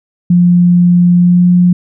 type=tone with pitch glide; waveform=sine; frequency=176 to 177.94 Hz; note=F3 to F3; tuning=+14 to +33 cents; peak=-4 dBFS; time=0.3-1.73 s; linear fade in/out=5 ms; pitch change=+19 cents; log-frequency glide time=1.16-1.47 s; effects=none